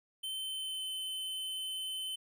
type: tone with pitch glide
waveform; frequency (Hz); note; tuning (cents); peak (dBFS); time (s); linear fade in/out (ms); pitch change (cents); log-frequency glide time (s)
square; 3086 to 3058; G7 to G7; -28 to -44; -37; 0.23-2.16; 10; -16; 0.36-0.86
effects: none